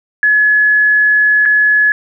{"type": "tone with dropouts", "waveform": "sine", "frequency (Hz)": 1700, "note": "G#6", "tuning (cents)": 40, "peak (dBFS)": -7, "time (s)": [0.23, 1.92], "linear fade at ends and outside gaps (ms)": 1, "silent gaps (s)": [1.454, 1.458], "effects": []}